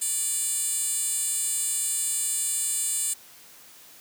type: tone with high-pass filter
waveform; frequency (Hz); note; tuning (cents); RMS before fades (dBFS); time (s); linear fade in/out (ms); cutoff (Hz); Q
10% pulse; 587.3; D5; 0; -27; 0.01-3.14; 10; 7800; 2.5
effects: white hiss -50 dBFS RMS until 4 s + high-pass 100 Hz 12 dB/octave